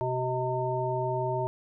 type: harmonic tone with a mistuned harmonic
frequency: 126.7 Hz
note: B2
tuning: 45 cents sharp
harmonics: 1 / 3 / 5 / 7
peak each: -32 / -32 / -32 / -32 dBFS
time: 0.01-1.47 s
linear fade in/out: 0 ms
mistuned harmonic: 7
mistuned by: +41 cents
effects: none